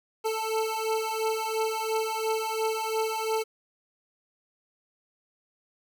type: beating tone pair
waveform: 25% pulse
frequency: 440 / 442.9 Hz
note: A4 / A4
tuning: 0 / +11 cents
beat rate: 2.9 Hz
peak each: -26 dBFS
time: 0.24-3.44 s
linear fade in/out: 20 ms
effects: none